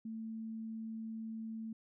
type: tone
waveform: sine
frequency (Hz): 222.8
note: A3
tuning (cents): +22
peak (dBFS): -40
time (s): 0.05-1.73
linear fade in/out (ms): 5
effects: none